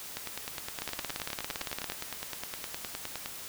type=two click trains; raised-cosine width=0.2 ms; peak=-18 / -16 dBFS; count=31 / 20; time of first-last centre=0.17-3.26 / 0.82-1.9 s; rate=9.71 / 17.6 Hz; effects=white hiss -43 dBFS RMS until 3.48 s